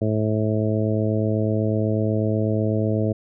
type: harmonic tone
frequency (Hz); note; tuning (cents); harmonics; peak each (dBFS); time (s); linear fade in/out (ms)
108.1; A2; -30; 1 / 2 / 3 / 4 / 5 / 6; -22 / -25 / -27 / -28 / -29 / -30; 0.01-3.13; 10
effects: none